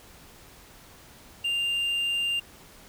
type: tone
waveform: triangle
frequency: 2794 Hz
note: F7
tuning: in tune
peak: -23 dBFS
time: 1.44-2.4 s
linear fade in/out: 10 ms
effects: pink hiss -51 dBFS RMS until 2.88 s